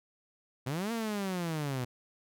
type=linear two-way sweep; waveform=sawtooth; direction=up then down; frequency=120.4 to 234.5 to 120.4 Hz; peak=-28 dBFS; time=0.66-1.85 s; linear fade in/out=10 ms; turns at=0.92 s; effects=none